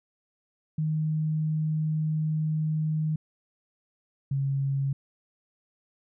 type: tone pair in turn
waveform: sine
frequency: 155.56 / 137.62 Hz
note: D#3 / C#3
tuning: 0 / -12 cents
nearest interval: major second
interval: 212 cents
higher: first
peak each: -24 dBFS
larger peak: neither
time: 0.78-3.16 / 4.31-4.93 s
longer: first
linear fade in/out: 5 ms
effects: none